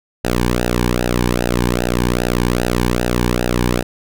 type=tone with flanger; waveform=sawtooth; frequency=60.4 Hz; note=B1; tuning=38 cents flat; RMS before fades=-17 dBFS; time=0.24-3.83 s; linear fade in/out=10 ms; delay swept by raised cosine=0.89 to 1.55 ms; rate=2.5 Hz; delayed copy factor=-1; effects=none